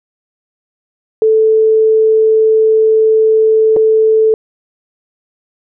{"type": "tone with dropouts", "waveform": "sine", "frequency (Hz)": 439.2, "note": "A4", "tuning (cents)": -3, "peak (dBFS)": -6, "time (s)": [1.22, 4.34], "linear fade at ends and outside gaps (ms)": 1, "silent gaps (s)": [3.764, 3.768], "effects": []}